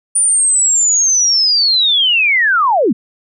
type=linear sweep; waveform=sine; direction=down; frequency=9397 to 180.7 Hz; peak=-9 dBFS; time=0.15-2.93 s; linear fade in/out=10 ms; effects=none